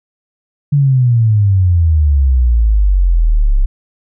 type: exponential sweep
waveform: sine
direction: down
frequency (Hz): 146.7 to 32.7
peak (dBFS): -7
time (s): 0.72-3.66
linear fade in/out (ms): 10
effects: none